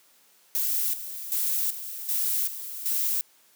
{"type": "noise with tremolo", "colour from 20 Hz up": "violet", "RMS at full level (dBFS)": -26, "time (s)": [0.55, 3.21], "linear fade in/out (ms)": 0, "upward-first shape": "square", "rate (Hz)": 1.3, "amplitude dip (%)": 70, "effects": ["white hiss -60 dBFS RMS until 3.55 s", "high-pass 200 Hz 12 dB/octave"]}